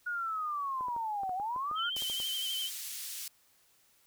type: linear two-way sweep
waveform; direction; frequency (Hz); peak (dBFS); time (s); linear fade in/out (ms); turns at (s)
sine; down then up; 1458 to 720 to 1458; -32; 0.06-1.9; 10; 1.34
type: clicks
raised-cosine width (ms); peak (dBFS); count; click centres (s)
1; -33; 12; 0.809 / 0.884 / 0.964 / 1.234 / 1.294 / 1.399 / 1.562 / 1.713 / 1.966 / 2.022 / 2.099 / 2.201
type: tone with vibrato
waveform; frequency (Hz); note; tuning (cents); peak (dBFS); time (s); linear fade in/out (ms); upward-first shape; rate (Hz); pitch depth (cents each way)
sine; 3100; G7; -20; -33; 1.75-2.71; 50; triangle; 12; 58
type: band-pass noise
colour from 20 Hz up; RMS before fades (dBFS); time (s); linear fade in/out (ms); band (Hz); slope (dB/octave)
white; -41; 1.96-3.28; 2; 2900 to 16000; 12
effects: white hiss -67 dBFS RMS until 4.06 s